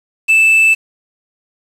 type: tone with quantisation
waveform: triangle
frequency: 2637 Hz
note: E7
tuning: in tune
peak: -5 dBFS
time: 0.28-0.75 s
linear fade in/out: 20 ms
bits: 5
effects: low-pass 12000 Hz 12 dB/octave

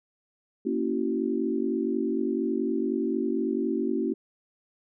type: chord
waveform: sine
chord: F# dominant seventh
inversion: first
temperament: equal with one note detuned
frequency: 233.1 / 277.2 / 329.6 / 378.9 Hz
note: A#3 / C#4 / E4 / F#4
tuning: 0 / 0 / 0 / +41 cents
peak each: -30 dBFS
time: 0.65-4.14 s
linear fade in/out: 10 ms
effects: none

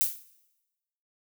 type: noise with exponential decay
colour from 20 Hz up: violet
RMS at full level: -21 dBFS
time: 0.01-0.24 s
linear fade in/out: 0 ms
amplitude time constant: 50 ms
effects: noise-tail reverb RT60 1.0 s tail -18 dB re dry

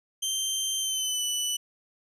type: tone with pitch glide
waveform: 20% pulse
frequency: 3136 to 2977 Hz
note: G7 to F#7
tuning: 0 to +10 cents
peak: -21 dBFS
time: 0.22-1.57 s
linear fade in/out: 10 ms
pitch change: -90 cents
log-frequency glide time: 0.78-1.23 s
effects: none

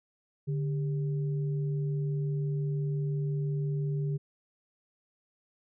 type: tone pair together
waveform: sine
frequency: 145.7 / 398.3 Hz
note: D3 / G4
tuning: -13 / +28 cents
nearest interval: octave + perfect fourth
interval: 1741 cents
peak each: -28 / -40 dBFS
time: 0.47-4.18 s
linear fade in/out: 20 ms
effects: none

